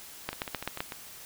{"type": "two click trains", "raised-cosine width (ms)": 0.3, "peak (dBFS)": [-20, -14], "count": [5, 5], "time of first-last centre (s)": [[0.33, 0.922], [0.29, 0.805]], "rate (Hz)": [6.76, 7.77], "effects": ["white hiss -47 dBFS RMS until 1.25 s"]}